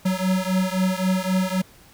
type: beating tone pair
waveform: square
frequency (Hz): 185 / 188.8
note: F#3 / F#3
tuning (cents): 0 / +35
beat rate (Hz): 3.8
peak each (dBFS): -23 / -24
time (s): 0.05-1.62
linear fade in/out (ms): 10
effects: pink hiss -51 dBFS RMS until 1.93 s